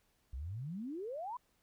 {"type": "exponential sweep", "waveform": "sine", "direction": "up", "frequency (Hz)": [58.7, 1036], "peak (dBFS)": -39, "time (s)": [0.33, 1.37], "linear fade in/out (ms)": 5, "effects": ["pink hiss -75 dBFS RMS until 1.62 s"]}